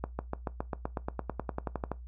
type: accelerating click train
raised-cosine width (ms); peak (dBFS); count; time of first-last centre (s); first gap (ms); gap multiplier
1; -18; 18; 0.04-1.917; 150; 0.96
effects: noise-tail reverb RT60 0.2 s tail -19 dB re dry + added 60 Hz sine -42 dBFS peak until 2.07 s